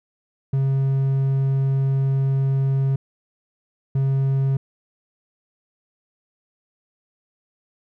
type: tone pair in turn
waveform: triangle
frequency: 135.4 / 135.4 Hz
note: C#3 / C#3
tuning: -40 / -40 cents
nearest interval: unison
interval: 0 cents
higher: neither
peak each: -15 dBFS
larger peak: neither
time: 0.53-2.96 / 3.95-4.57 s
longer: first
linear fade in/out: 5 ms
effects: none